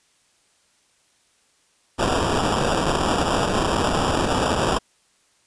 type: noise with sample-and-hold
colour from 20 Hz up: white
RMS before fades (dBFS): -21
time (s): 1.98-4.79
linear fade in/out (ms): 20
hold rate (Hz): 2100
effects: white hiss -62 dBFS RMS until 5.46 s + resampled to 22050 Hz